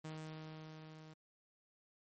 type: tone with level ramp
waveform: sawtooth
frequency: 156.8 Hz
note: D#3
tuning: 14 cents sharp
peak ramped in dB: -40 to -50 dBFS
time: 0.04-1.14 s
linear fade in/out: 10 ms
effects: MP3 32 kbps